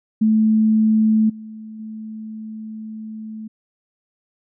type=tone with level steps; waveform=sine; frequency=218.2 Hz; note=A3; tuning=14 cents flat; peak=-12 / -32 / -29 dBFS; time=0.21-3.48 s; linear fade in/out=10 ms; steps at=1.29 / 1.79 s; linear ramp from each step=10 ms; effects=none